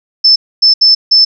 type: tone bursts at uneven times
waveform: sine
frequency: 5274 Hz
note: E8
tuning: in tune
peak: -3 dBFS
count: 4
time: 0.24-0.36 / 0.62-0.74 / 0.81-0.95 / 1.11-1.25 s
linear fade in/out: 10 ms
effects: none